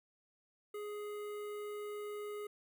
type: tone with notch filter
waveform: square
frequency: 416.5 Hz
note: G#4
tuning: 5 cents sharp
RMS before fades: -43 dBFS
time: 0.74-2.47 s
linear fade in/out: 5 ms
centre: 5200 Hz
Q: 0.62
effects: none